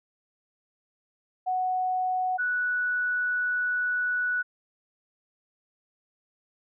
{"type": "tone pair in turn", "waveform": "sine", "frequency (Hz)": [740, 1476.1], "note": ["F#5", "F#6"], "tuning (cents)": [0, -5], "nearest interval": "octave", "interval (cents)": 1195, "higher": "second", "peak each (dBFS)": -24, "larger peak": "neither", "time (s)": [[1.46, 2.38], [2.38, 4.43]], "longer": "second", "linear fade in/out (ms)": 20, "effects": []}